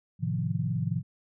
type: chord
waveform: sine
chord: F dominant seventh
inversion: first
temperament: equal with one note detuned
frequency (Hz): 108.99 / 130.81 / 155.56 / 174.61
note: A2 / C3 / Eb3 / F3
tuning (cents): -16 / 0 / 0 / 0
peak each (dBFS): -32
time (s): 0.19-1.03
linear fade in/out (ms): 50
effects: none